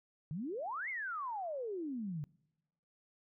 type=exponential two-way sweep; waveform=sine; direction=up then down; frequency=140 to 2207 to 140 Hz; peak=-37 dBFS; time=0.31-2.24 s; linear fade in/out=0 ms; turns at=0.89 s; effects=noise-tail reverb RT60 1.0 s tail -26 dB re dry